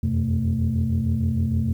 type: tone cluster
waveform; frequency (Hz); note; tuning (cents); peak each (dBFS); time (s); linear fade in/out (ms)
sine; 84.1 / 90.6 / 126.3 / 222.2; E2 / F#2 / B2 / A3; +35 / -36 / +39 / +17; -24; 0.03-1.73; 5
effects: tanh soft clip ceiling -13 dBFS + 9-bit